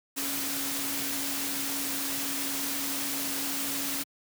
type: tone in noise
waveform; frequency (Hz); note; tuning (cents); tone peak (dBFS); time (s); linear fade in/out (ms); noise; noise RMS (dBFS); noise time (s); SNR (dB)
sine; 277.2; C#4; 0; -38; 0.16-4.04; 20; white; -32; 0.16-4.04; -9
effects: high-pass 100 Hz 12 dB/octave